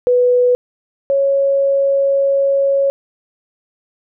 sine tone pair in turn, 493.9 / 552.1 Hz, B4 / C#5, 0 / -7 cents, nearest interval major second, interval 193 cents, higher second, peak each -9 / -11 dBFS, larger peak first, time 0.07-0.55 / 1.1-2.9 s, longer second, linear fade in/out 0 ms, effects none

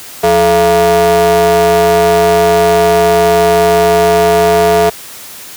square ring-modulated tone, 126.8 Hz, B2, 46 cents sharp, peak -4 dBFS, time 0.23-4.9 s, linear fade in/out 10 ms, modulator 557 Hz, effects white hiss -30 dBFS RMS until 5.56 s + high-pass 60 Hz 12 dB/octave

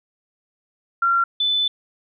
sine tone pair in turn, 1374 / 3505 Hz, F6 / A7, -29 / -7 cents, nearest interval octave + major third, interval 1622 cents, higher second, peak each -15 / -17 dBFS, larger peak first, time 1.02-1.24 / 1.4-1.68 s, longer second, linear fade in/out 5 ms, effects none

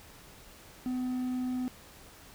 triangle tone, 252.7 Hz, B3, 40 cents sharp, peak -28 dBFS, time 0.86-1.68 s, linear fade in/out 0 ms, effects pink hiss -53 dBFS RMS until 2.34 s

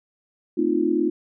sine chord, F dominant seventh, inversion first, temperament equal with one note detuned, 224.1 / 261.6 / 311.1 / 349.2 Hz, A3 / C4 / Eb4 / F4, +32 / 0 / 0 / 0 cents, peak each -28 / -27 / -22 / -22 dBFS, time 0.57-1.1 s, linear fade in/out 10 ms, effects none

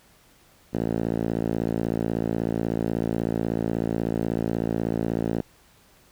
5% pulse tone with band-pass filter, 56.3 Hz, A1, 40 cents sharp, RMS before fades -26 dBFS, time 0.73-5.42 s, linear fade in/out 10 ms, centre 220 Hz, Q 0.87, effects pink hiss -57 dBFS RMS until 6.11 s

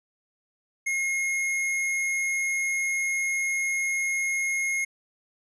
square tone, 2153 Hz, C7, 49 cents sharp, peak -25 dBFS, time 0.86-4.85 s, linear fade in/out 10 ms, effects resampled to 24000 Hz

